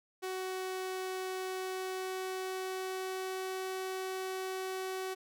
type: tone with pitch glide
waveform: sawtooth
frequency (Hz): 374.1 to 376.7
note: F#4 to F#4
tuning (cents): +19 to +31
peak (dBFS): -32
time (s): 0.22-5.15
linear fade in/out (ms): 20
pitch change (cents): +12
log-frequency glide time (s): 1.37-3.69
effects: none